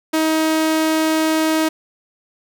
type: tone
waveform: sawtooth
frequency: 316.5 Hz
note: D#4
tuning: 30 cents sharp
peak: -11 dBFS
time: 0.13-1.69 s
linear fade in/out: 10 ms
effects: none